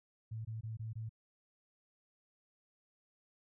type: tone bursts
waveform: sine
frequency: 111.2 Hz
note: A2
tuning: 19 cents sharp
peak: -39 dBFS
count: 5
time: 0.31-1.094 s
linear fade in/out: 10 ms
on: 140 ms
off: 21 ms
effects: none